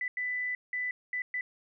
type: tone bursts at uneven times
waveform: sine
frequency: 1992 Hz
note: B6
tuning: 14 cents sharp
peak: -30 dBFS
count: 5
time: 0.01-0.08 / 0.17-0.55 / 0.73-0.91 / 1.13-1.22 / 1.34-1.41 s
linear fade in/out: 2 ms
effects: none